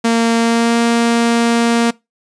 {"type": "tone with pitch glide", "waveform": "sawtooth", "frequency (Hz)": [230.2, 233.5], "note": ["A#3", "A#3"], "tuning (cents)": [-22, 3], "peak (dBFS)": -7, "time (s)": [0.04, 1.91], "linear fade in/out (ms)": 10, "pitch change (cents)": 25, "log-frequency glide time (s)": [0.37, 0.78], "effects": ["noise-tail reverb RT60 0.2 s tail -22 dB re dry", "resampled to 22050 Hz"]}